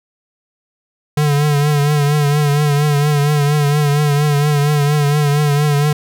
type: tone with vibrato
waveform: square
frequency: 146.5 Hz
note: D3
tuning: 4 cents flat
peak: -12 dBFS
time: 1.17-5.93 s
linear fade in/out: 5 ms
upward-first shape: triangle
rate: 4.3 Hz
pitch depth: 58 cents each way
effects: none